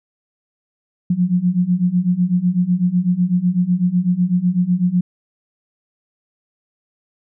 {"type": "beating tone pair", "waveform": "sine", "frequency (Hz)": [174.61, 182.61], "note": ["F3", "F#3"], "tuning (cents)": [0, -22], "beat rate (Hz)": 8, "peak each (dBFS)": [-18, -16], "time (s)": [1.1, 5.01], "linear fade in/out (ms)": 5, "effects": []}